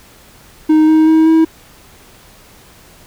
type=tone with pitch steps; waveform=triangle; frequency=311.1 / 314.7 / 318.4 / 322.1 Hz; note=D#4 / D#4 / D#4 / E4; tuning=0 / +20 / +40 / -40 cents; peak=-4 dBFS; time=0.69-1.45 s; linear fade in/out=10 ms; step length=190 ms; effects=pink hiss -43 dBFS RMS until 3.06 s